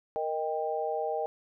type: chord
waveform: sine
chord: Eb major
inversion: second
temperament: equal with one note detuned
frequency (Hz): 466.2 / 622.3 / 791.3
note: Bb4 / Eb5 / G5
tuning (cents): 0 / 0 / +16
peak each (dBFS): -33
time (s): 0.16-1.26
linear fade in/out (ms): 0
effects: none